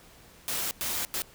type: noise bursts at uneven times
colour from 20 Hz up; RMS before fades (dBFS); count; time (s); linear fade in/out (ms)
white; -31; 3; 0.48-0.71 / 0.81-1.05 / 1.14-1.22; 0
effects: pink hiss -54 dBFS RMS until 1.34 s